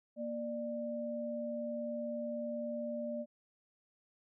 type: tone pair together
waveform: sine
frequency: 235.3 / 594 Hz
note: A#3 / D5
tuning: +16 / +20 cents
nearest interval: octave + major third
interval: 1604 cents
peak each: -40 / -38 dBFS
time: 0.16-3.26 s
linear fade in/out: 50 ms
effects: none